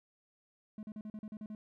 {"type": "tone bursts", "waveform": "triangle", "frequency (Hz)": 213.8, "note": "A3", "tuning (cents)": -49, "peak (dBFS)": -39, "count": 9, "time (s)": [0.78, 1.55], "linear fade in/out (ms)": 2, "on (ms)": 50, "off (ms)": 40, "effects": []}